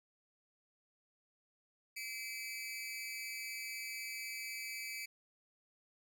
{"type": "tone with amplitude modulation", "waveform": "sawtooth", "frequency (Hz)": 2308, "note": "D7", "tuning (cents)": -31, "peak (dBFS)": -34, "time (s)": [1.96, 5.06], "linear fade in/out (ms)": 10, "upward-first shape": "sine", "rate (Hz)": 244, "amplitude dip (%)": 95, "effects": []}